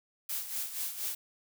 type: noise with tremolo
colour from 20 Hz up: blue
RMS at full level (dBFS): -34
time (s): 0.29-1.15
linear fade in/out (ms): 5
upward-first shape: sine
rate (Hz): 4.2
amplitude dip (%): 65
effects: none